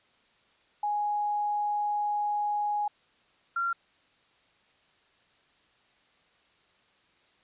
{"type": "tone pair in turn", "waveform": "sine", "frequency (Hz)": [830.6, 1377.3], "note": ["G#5", "F6"], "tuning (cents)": [0, -24], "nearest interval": "major sixth", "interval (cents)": 876, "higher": "second", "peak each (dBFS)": -26, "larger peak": "neither", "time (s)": [[0.83, 2.88], [3.56, 3.73]], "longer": "first", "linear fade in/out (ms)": 5, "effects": ["white hiss -65 dBFS RMS until 7.43 s", "resampled to 8000 Hz"]}